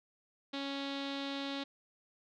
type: tone with low-pass filter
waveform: sawtooth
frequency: 277.2 Hz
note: C#4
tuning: in tune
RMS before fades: -39 dBFS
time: 0.53-1.64 s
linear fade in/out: 10 ms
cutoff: 3800 Hz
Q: 4.6
effects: none